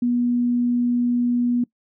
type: tone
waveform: sine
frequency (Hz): 242.5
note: B3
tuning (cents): -31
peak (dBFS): -17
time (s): 0.02-1.64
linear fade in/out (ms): 5
effects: noise-tail reverb RT60 0.1 s tail -22 dB re dry